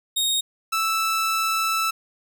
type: tone pair in turn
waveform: sawtooth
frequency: 3729 / 1318.4 Hz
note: A#7 / E6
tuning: 0 / 0 cents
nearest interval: octave + tritone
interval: 1800 cents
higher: first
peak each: -17 / -17 dBFS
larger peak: neither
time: 0.16-0.41 / 0.72-1.91 s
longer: second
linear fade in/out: 10 ms
effects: none